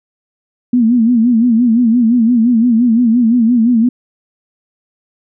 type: tone with vibrato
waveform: sine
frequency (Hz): 234.7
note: A#3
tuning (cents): +12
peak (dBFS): -7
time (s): 0.73-3.89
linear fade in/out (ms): 5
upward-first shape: sine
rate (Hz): 5.8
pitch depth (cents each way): 110
effects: none